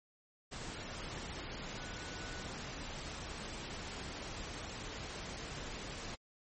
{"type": "tone in noise", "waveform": "sine", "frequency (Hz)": 1480, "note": "F#6", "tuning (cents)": 0, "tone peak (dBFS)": -52, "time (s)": [1.75, 2.47], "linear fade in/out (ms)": 20, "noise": "pink", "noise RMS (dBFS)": -44, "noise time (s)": [0.51, 6.16], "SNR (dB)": -11, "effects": ["MP3 32 kbps"]}